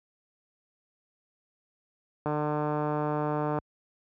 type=click train; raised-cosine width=1 ms; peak=-16 dBFS; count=200; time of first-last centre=2.26-3.587 s; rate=150 Hz; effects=high-pass 60 Hz 12 dB/octave